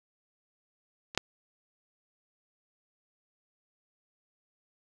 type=clicks; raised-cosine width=0.2 ms; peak=-23 / -6 dBFS; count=2; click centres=1.149 / 1.176 s; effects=none